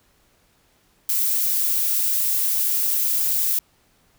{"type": "noise", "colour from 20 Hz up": "violet", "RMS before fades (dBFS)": -21, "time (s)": [1.09, 3.59], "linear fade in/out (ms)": 2, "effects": ["pink hiss -61 dBFS RMS until 4.18 s"]}